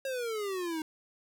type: exponential sweep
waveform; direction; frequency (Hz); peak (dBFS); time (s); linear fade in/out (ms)
square; down; 545 to 308.1; -33; 0.05-0.82; 2
effects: none